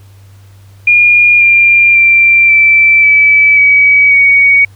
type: tone with pitch steps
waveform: sine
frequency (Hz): 2422 / 2391 / 2361 / 2331 / 2302 / 2273 / 2244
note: D#7 / D7 / D7 / D7 / D7 / C#7 / C#7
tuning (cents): -47 / +30 / +9 / -14 / -35 / +43 / +21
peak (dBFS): -3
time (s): 0.87-4.65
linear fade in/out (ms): 5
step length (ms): 540
effects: added 98 Hz sine -35 dBFS peak until 4.75 s + pink hiss -48 dBFS RMS until 4.75 s